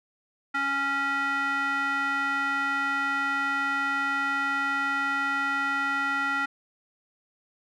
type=tone with band-pass filter; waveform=square; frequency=277.2 Hz; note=C#4; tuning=in tune; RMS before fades=-27 dBFS; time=0.54-6.46 s; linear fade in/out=10 ms; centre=1600 Hz; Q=6.3; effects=none